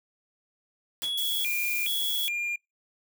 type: noise with exponential decay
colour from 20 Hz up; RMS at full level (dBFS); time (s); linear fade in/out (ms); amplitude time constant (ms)
white; -34; 1.02-1.22; 0; 42
type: tone with vibrato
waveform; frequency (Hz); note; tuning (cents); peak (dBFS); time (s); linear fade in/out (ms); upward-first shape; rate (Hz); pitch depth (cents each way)
triangle; 2842; F7; +30; -26; 1.03-2.56; 5; square; 1.2; 290
type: noise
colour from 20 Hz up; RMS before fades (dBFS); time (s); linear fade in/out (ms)
violet; -32; 1.17-2.29; 10
effects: noise-tail reverb RT60 0.2 s tail -26 dB re dry